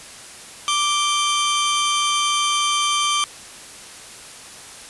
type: tone pair together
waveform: sawtooth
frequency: 1174.7 / 3136 Hz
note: D6 / G7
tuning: 0 / 0 cents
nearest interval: octave + perfect fourth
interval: 1700 cents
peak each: -16 / -18 dBFS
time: 0.68-3.24 s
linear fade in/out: 0 ms
effects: white hiss -39 dBFS RMS until 4.89 s + resampled to 24000 Hz